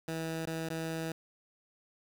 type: tone with dropouts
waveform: 15% pulse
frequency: 162.2 Hz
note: E3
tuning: 28 cents flat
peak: -28 dBFS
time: 0.08-1.12 s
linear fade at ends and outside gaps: 2 ms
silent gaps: 0.456-0.473 / 0.688-0.702 s
effects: 10-bit